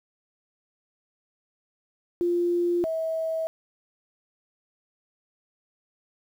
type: tone pair in turn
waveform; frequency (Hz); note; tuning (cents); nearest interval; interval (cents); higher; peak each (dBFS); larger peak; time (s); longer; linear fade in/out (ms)
sine; 348.3 / 646.4; F4 / E5; -5 / -34; major seventh; 1071; second; -21 / -25; first; 2.21-2.84 / 2.84-3.47; neither; 0
effects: 9-bit